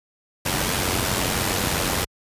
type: noise with amplitude modulation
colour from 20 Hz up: pink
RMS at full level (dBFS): -20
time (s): 0.45-2.05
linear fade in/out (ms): 10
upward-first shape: sine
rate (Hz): 91.9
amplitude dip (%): 55
effects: high-pass 60 Hz 12 dB/octave + resampled to 32000 Hz